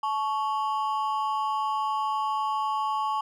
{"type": "ring-modulated tone", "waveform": "triangle", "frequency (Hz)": 987.8, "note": "B5", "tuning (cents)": 0, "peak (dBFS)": -20, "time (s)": [0.03, 3.21], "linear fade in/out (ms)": 5, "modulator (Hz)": 124, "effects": []}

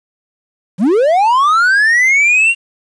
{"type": "linear sweep", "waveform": "triangle", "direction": "up", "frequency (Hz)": [159.5, 2794], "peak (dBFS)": -6, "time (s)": [0.78, 2.55], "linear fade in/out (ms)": 50, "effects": ["resampled to 22050 Hz", "7-bit"]}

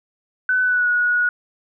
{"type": "tone with pitch glide", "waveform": "sine", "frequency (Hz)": [1506, 1457.2], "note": ["F#6", "F#6"], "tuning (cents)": [30, -27], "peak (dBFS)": -15, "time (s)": [0.49, 1.29], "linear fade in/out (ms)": 2, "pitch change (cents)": -57, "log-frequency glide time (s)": [0.63, 0.88], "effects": []}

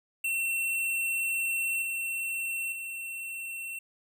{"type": "tone with level steps", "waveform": "square", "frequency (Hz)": 2709, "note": "E7", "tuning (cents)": 47, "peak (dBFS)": [-28, -31, -36], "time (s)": [0.24, 3.79], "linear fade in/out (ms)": 5, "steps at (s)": [1.82, 2.72], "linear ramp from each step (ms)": 2, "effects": []}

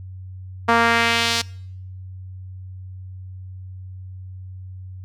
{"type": "tone with band-pass filter sweep", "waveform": "sawtooth", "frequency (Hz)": 232.1, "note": "A#3", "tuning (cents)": -7, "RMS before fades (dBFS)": -18, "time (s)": [0.68, 1.42], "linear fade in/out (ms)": 10, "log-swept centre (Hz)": [1100, 4800], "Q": 1.3, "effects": ["noise-tail reverb RT60 0.7 s tail -24 dB re dry", "added 93 Hz sine -33 dBFS peak until 5.04 s"]}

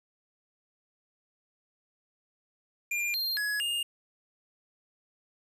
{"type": "tone with pitch steps", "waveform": "square", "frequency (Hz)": [2398, 4194, 1683, 2828], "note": ["D7", "C8", "G#6", "F7"], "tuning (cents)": [36, 3, 23, 21], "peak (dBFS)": -29, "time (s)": [2.91, 3.83], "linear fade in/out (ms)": 5, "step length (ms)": 230, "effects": ["resampled to 32000 Hz", "10-bit"]}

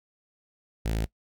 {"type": "tone with notch filter", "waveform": "sawtooth", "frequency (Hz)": 54.9, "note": "A1", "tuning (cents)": -3, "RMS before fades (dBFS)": -28, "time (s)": [0.85, 1.06], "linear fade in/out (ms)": 10, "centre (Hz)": 1100, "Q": 1.7, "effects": ["noise-tail reverb RT60 0.1 s tail -21 dB re dry"]}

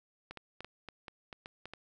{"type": "clicks", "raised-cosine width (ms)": 0.3, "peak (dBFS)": -28, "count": 10, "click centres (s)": [0.31, 0.373, 0.606, 0.646, 0.887, 1.082, 1.328, 1.459, 1.656, 1.736], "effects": []}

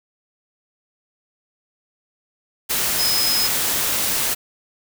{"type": "tone in noise", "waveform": "sine", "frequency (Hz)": 5100, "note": "D#8", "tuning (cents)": 42, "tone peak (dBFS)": -19, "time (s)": [2.98, 3.48], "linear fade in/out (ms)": 20, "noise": "white", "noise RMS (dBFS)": -21, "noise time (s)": [2.69, 4.35], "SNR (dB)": -1, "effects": []}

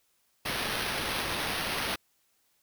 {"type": "noise with sample-and-hold", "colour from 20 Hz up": "blue", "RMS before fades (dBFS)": -32, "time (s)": [0.45, 1.96], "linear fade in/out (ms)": 10, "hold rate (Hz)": 7350, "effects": ["white hiss -71 dBFS RMS until 2.62 s"]}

